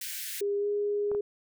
white high-pass noise, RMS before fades -37 dBFS, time 0.01-0.41 s, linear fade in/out 5 ms, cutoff 1500 Hz, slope 96 dB/octave
sine tone with pitch glide, 404.9 to 411.3 Hz, G#4 to G#4, -44 to -17 cents, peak -26 dBFS, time 0.41-1.21 s, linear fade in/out 5 ms, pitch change +27 cents, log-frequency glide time 0.58-0.67 s
clicks, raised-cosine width 1 ms, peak -27 dBFS, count 2, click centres 1.116 / 1.149 s
effects none

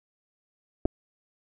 clicks, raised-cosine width 2 ms, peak -12 dBFS, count 2, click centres 0.854 / 0.857 s, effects none

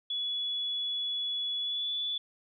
sine tone with pitch glide, 3400 to 3453 Hz, G#7 to A7, +40 to -33 cents, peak -30 dBFS, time 0.1-2.18 s, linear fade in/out 5 ms, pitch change +27 cents, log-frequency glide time 1.57-1.93 s, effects none

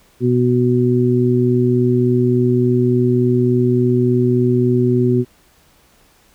harmonic tone, 123.47 Hz, B2, in tune, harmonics 1 / 2 / 3, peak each -16 / -16 / -16 dBFS, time 0.2-5.25 s, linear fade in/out 50 ms, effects pink hiss -53 dBFS RMS until 6.34 s

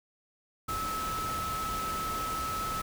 sine tone in noise, 1300 Hz, E6, 24 cents flat, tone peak -32 dBFS, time 0.68-2.82 s, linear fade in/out 10 ms, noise pink, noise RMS -38 dBFS, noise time 0.68-2.82 s, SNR +3 dB, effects none

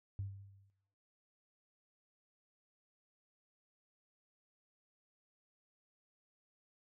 sine tone with exponential decay, 98.5 Hz, G2, 9 cents sharp, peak -35 dBFS, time 0.19-0.7 s, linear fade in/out 0 ms, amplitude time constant 110 ms, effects noise-tail reverb RT60 1.0 s tail -19 dB re dry + tanh soft clip ceiling -31 dBFS

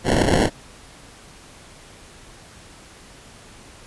white noise with sample-and-hold, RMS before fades -17 dBFS, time 0.04-0.5 s, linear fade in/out 50 ms, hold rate 1225 Hz, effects pink hiss -45 dBFS RMS until 3.86 s + resampled to 24000 Hz

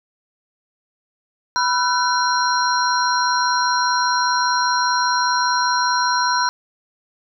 sine tone cluster, 987 / 1362 / 1507 / 4146 / 5610 Hz, B5 / F6 / F#6 / C8 / F8, -1 / -44 / +31 / -17 / +7 cents, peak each -18 / -26 / -23 / -25 / -26 dBFS, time 1.56-6.49 s, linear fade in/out 0 ms, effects none

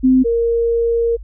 sine tone pair in turn, 258.7 / 465.2 Hz, C4 / A#4, -19 / -4 cents, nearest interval minor seventh, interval 1015 cents, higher second, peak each -8 / -13 dBFS, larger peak first, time 0.03-0.24 / 0.24-1.17 s, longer second, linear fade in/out 20 ms, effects added 50 Hz sine -30 dBFS peak until 1.23 s

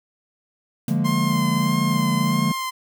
triangle chord, Bb dominant seventh, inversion first, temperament equal with one note detuned, 146.83 / 174.61 / 207.7 / 230.9 Hz, D3 / F3 / Ab3 / Bb3, 0 / 0 / 0 / -16 cents, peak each -22 dBFS, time 0.88-2.52 s, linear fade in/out 5 ms
white noise with exponential decay, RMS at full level -34 dBFS, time 0.88-1.03 s, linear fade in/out 2 ms, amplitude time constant 32 ms
sawtooth tone with vibrato, 1046.5 Hz, C6, in tune, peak -21 dBFS, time 1.04-2.71 s, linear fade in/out 20 ms, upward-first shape sine, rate 1.6 Hz, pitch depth 30 cents each way
effects none

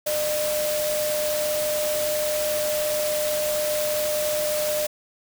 sine tone in noise, 604 Hz, D5, 48 cents sharp, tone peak -23 dBFS, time 0.06-4.87 s, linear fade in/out 10 ms, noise white, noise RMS -29 dBFS, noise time 0.06-4.87 s, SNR +3 dB, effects none

